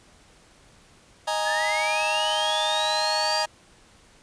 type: chord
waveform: sawtooth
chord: D# suspended fourth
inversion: none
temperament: just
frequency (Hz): 622.3 / 829.7 / 933.4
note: D#5 / G#5 / A#5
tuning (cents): 0 / -2 / +2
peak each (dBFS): -24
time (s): 1.27-3.46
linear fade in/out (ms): 10
type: linear sweep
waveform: sine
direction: up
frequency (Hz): 1648 to 4823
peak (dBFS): -26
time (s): 1.44-3.44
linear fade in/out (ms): 20
effects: pink hiss -55 dBFS RMS until 4.22 s + resampled to 22050 Hz